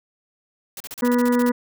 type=noise bursts; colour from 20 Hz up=white; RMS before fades=-34 dBFS; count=11; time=0.77-1.493 s; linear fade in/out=2 ms; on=33 ms; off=36 ms
type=harmonic tone; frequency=244 Hz; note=B3; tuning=21 cents flat; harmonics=1 / 2 / 4 / 5 / 6 / 7 / 8; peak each=-17 / -22 / -28 / -36 / -35 / -38 / -36 dBFS; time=1.02-1.52 s; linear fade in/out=10 ms
effects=none